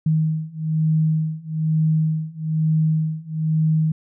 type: beating tone pair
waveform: sine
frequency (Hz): 156.9 / 158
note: D#3 / D#3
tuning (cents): +15 / +27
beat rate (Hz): 1.1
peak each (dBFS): -21 / -20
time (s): 0.06-3.92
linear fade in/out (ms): 5
effects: none